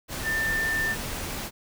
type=tone in noise; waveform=sine; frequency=1787 Hz; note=A6; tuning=26 cents sharp; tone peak=-24 dBFS; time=0.23-0.96 s; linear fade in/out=50 ms; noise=pink; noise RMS=-33 dBFS; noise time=0.08-1.51 s; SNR=+6 dB; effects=none